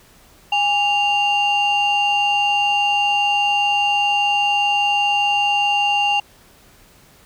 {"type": "tone pair together", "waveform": "sine", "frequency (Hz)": [818, 2787], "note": ["G#5", "F7"], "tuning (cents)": [-26, -4], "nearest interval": "octave + major sixth", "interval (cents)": 2122, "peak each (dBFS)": -16, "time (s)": [0.52, 6.2], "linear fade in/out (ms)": 5, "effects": ["tanh soft clip ceiling -11 dBFS", "pink hiss -50 dBFS RMS until 7.25 s"]}